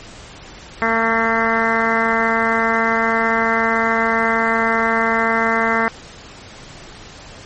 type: harmonic tone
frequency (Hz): 226.5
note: A#3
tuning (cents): -50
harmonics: 1 / 2 / 3 / 4 / 5 / 6 / 7 / 8 / 9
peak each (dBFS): -23 / -23 / -23 / -23 / -23 / -23 / -23 / -23 / -23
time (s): 0.82-5.88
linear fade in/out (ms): 0
effects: pink hiss -38 dBFS RMS until 7.45 s + MP3 32 kbps